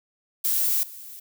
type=noise with level steps; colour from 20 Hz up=violet; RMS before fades=-23 / -41 dBFS; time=0.44-1.2 s; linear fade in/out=10 ms; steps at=0.83 s; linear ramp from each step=2 ms; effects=none